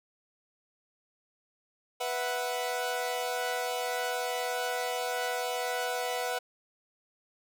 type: chord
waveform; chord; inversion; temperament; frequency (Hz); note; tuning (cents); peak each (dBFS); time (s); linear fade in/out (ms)
sawtooth; B suspended fourth; none; equal; 493.9 / 659.3 / 740; B4 / E5 / F#5; 0 / 0 / 0; -30 / -34 / -30; 2-6.39; 10
effects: none